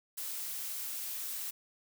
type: noise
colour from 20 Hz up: blue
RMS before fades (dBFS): -39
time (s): 0.17-1.51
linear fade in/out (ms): 10
effects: none